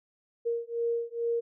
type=beating tone pair; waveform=sine; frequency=466.2 / 468.5 Hz; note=A#4 / A#4; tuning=0 / +9 cents; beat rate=2.3 Hz; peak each=-31 dBFS; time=0.45-1.41 s; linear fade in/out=20 ms; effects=none